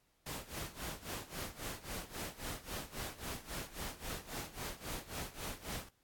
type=noise with tremolo; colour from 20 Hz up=pink; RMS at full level=-41 dBFS; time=0.26-5.89 s; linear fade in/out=5 ms; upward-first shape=sine; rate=3.7 Hz; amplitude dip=85%; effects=pink hiss -75 dBFS RMS until 6.03 s + AAC 64 kbps